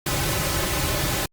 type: noise with comb filter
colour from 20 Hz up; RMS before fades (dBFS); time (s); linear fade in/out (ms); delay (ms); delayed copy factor
pink; -24; 0.06-1.26; 5; 4.3; -0.8
effects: Opus 48 kbps